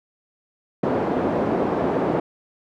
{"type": "band-pass noise", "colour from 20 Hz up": "pink", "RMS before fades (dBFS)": -22, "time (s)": [0.83, 2.2], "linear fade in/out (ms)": 5, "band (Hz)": [240, 680], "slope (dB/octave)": 12, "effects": []}